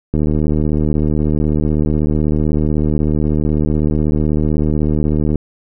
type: click train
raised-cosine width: 3 ms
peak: -4 dBFS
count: 398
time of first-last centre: 0.14-5.357 s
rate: 76.1 Hz
effects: none